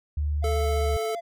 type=tone with pitch glide; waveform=sine; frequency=74.1 to 72.49 Hz; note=D2 to D2; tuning=+16 to -22 cents; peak=-23 dBFS; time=0.17-0.97 s; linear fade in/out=5 ms; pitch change=-38 cents; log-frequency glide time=0.54-0.67 s
type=tone with vibrato; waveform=triangle; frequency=683 Hz; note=F5; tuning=39 cents flat; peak=-28 dBFS; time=0.42-1.21 s; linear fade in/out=20 ms; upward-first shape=triangle; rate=15 Hz; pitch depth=27 cents each way
type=tone; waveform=square; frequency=437.8 Hz; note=A4; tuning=9 cents flat; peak=-28 dBFS; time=0.44-1.15 s; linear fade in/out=2 ms
effects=none